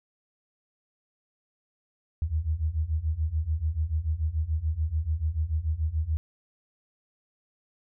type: beating tone pair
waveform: sine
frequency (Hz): 75 / 81.9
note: D2 / E2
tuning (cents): +37 / -11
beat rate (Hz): 6.9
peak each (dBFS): -29 / -27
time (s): 2.22-6.17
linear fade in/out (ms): 0
effects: none